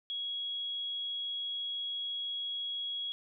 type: tone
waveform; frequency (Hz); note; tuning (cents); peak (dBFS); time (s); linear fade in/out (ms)
sine; 3322; G#7; 0; -34; 0.1-3.12; 0
effects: none